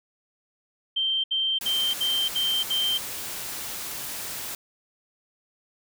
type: tone bursts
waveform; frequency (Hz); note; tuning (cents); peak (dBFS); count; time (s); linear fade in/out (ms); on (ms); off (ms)
sine; 3136; G7; 0; -22; 6; 0.96-2.98; 10; 280; 68
type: noise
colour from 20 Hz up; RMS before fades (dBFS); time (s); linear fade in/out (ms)
white; -34; 1.61-4.55; 2
effects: none